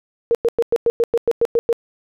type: tone bursts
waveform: sine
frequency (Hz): 466.7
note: A#4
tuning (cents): +2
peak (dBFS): -12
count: 11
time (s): 0.31-1.728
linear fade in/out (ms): 0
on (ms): 38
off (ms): 100
effects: none